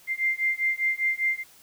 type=beating tone pair; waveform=sine; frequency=2093 / 2098 Hz; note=C7 / C7; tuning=0 / +4 cents; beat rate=5 Hz; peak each=-26 dBFS; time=0.07-1.44 s; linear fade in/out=50 ms; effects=white hiss -54 dBFS RMS until 1.62 s